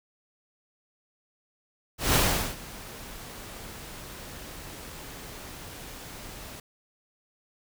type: noise with ADSR envelope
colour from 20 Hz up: pink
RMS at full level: -21 dBFS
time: 1.98-6.6 s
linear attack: 160 ms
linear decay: 410 ms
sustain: -21 dB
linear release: 4 ms
effects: none